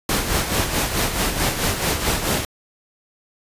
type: noise with tremolo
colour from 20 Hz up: pink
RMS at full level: -19 dBFS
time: 0.09-2.45 s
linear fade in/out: 2 ms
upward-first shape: sine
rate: 4.6 Hz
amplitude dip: 55%
effects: resampled to 32000 Hz